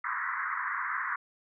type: band-pass noise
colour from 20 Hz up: pink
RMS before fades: -33 dBFS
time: 0.04-1.16 s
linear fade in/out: 5 ms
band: 1000 to 2000 Hz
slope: 96 dB/octave
effects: none